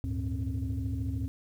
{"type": "tone cluster", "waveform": "sine", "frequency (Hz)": [73.4, 99, 112.4, 266.6], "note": ["D2", "G2", "A2", "C4"], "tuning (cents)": [0, 18, 37, 33], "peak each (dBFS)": [-33, -33, -35, -36], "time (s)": [0.04, 1.28], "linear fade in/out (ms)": 0, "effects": ["tanh soft clip ceiling -24 dBFS", "10-bit"]}